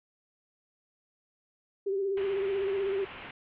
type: tone with vibrato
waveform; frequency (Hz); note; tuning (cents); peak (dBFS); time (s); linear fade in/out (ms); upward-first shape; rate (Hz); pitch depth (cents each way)
sine; 392; G4; 0; -27; 1.86-3.05; 10; sine; 16; 46
type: low-pass noise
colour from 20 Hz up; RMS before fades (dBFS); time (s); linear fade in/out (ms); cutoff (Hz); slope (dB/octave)
white; -45; 2.17-3.31; 2; 3000; 48
effects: none